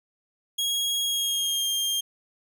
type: tone with pitch glide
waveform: sawtooth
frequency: 3295 to 3205 Hz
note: G#7 to G7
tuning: -14 to +38 cents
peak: -21 dBFS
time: 0.58-2.01 s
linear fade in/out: 10 ms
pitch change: -48 cents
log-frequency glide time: 1.03-1.68 s
effects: none